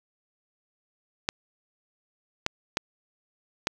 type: clicks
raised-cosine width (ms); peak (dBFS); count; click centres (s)
0.2; -7; 4; 1.289 / 2.464 / 2.771 / 3.671
effects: none